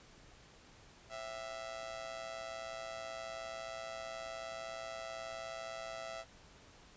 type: tone with amplitude modulation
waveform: sawtooth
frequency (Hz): 662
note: E5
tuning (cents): +7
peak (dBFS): -35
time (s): 1.09-6.25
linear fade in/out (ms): 50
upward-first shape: sine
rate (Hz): 119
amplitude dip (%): 80
effects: pink hiss -60 dBFS RMS until 6.96 s + resampled to 16000 Hz